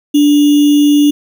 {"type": "tone with sample-and-hold", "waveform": "sine", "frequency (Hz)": 292, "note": "D4", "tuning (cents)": -10, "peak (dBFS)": -5, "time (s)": [0.14, 1.11], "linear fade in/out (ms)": 10, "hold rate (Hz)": 3150, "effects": []}